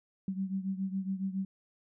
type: beating tone pair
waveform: sine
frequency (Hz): 190 / 197.2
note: F#3 / G3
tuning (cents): +46 / +11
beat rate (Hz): 7.2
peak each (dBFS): -33 / -37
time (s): 0.28-1.45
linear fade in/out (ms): 2
effects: none